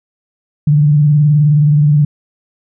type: tone with vibrato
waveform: sine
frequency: 148.3 Hz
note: D3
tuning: 17 cents sharp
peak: -6 dBFS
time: 0.67-2.05 s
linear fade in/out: 5 ms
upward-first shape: sine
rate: 19 Hz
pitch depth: 65 cents each way
effects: none